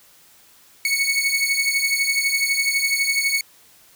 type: beating tone pair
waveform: sawtooth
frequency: 2210 / 2222 Hz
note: C#7 / C#7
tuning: -6 / +4 cents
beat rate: 12 Hz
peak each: -18 dBFS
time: 0.85-3.41 s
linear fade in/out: 2 ms
effects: white hiss -52 dBFS RMS until 3.95 s